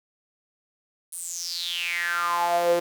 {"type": "tone with high-pass filter sweep", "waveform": "sawtooth", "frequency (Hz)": 173.1, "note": "F3", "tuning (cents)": -15, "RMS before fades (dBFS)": -26, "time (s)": [1.12, 2.8], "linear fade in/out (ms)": 10, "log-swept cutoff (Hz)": [10000, 430], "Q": 7.8, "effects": ["8-bit"]}